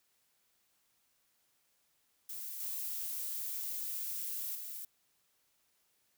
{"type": "noise with level steps", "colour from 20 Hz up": "violet", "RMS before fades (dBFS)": [-43, -39, -44], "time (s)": [2.29, 4.85], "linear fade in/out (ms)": 5, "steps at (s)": [2.6, 4.55], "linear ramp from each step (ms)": 5, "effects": ["white hiss -75 dBFS RMS until 6.17 s"]}